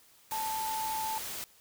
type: tone in noise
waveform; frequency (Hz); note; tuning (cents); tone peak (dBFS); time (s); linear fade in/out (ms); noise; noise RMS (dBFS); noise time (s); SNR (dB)
sine; 880; A5; 0; -32; 0.32-1.18; 0; white; -39; 0.31-1.44; +4
effects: white hiss -61 dBFS RMS until 1.6 s